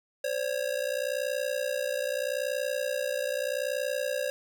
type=ring-modulated tone; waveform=square; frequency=548 Hz; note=C#5; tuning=20 cents flat; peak=-26 dBFS; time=0.24-4.3 s; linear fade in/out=0 ms; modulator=30.4 Hz; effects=none